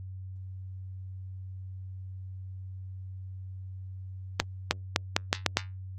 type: accelerating click train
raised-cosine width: 0.2 ms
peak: -4 dBFS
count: 7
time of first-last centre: 4.4-5.571 s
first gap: 310 ms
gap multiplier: 0.81
effects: added 94 Hz sine -38 dBFS peak until 5.98 s + Opus 48 kbps